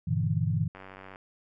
sine chord, E half-diminished seventh, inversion first, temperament just, 98.89 / 118.67 / 148.33 / 164.81 Hz, G2 / Bb2 / D3 / E3, +16 / +31 / +18 / 0 cents, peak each -30 dBFS, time 0.07-0.68 s, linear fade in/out 10 ms
click train, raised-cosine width 0.5 ms, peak -30 dBFS, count 40, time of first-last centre 0.75-1.159 s, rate 95.4 Hz
effects none

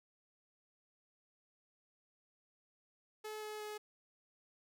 sawtooth tone with pitch steps, 429.2 / 426 / 422.8 Hz, A4 / G#4 / G#4, -43 / +44 / +31 cents, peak -39 dBFS, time 3.24-3.78 s, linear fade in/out 10 ms, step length 180 ms, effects none

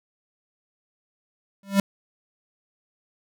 square tone with exponential growth, 197.3 Hz, G3, 11 cents sharp, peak -13 dBFS, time 1.63-1.8 s, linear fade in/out 2 ms, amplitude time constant 35 ms, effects none

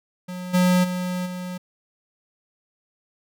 square tone with level steps, 181 Hz, F#3, 38 cents flat, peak -31 / -16 / -25 / -30 dBFS, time 0.28-1.58 s, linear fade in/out 10 ms, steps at 0.53 / 0.83 / 1.25 s, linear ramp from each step 20 ms, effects none

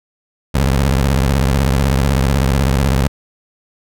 20% pulse tone with vibrato, 67.4 Hz, C#2, 48 cents flat, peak -7 dBFS, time 0.54-3.08 s, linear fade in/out 10 ms, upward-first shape sine, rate 16 Hz, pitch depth 220 cents each way, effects none

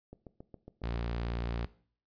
click train, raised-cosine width 2 ms, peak -33 dBFS, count 7, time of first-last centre 0.13-0.955 s, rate 7.27 Hz
sawtooth tone, 58.27 Hz, A#1, in tune, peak -29 dBFS, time 0.83-1.66 s, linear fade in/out 10 ms
effects noise-tail reverb RT60 0.5 s tail -18 dB re dry + resampled to 11025 Hz

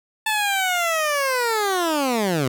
15% pulse linear sweep, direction down, 881 to 121.5 Hz, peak -13 dBFS, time 0.26-2.48 s, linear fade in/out 5 ms, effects none

